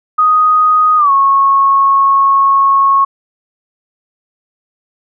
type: tone with pitch glide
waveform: sine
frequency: 1246 to 1097.3 Hz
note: D#6 to C#6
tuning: +2 to -18 cents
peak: -6 dBFS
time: 0.18-3.05 s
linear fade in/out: 10 ms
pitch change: -220 cents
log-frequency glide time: 0.97-1.11 s
effects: none